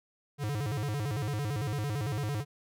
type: tone with vibrato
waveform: square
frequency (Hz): 123.47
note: B2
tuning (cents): 0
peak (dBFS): -31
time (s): 0.38-2.45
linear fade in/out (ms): 50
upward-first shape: square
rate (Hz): 8.9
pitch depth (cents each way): 270
effects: none